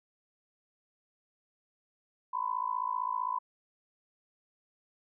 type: tone with amplitude modulation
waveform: sine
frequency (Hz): 1004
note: B5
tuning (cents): +28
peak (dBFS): -26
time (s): 2.33-3.39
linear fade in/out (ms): 10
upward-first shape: sine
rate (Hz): 55.5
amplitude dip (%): 95
effects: none